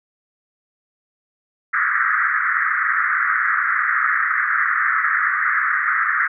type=band-pass noise; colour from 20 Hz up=pink; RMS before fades=-19 dBFS; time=1.73-6.28 s; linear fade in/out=10 ms; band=1200 to 2000 Hz; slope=96 dB/octave; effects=none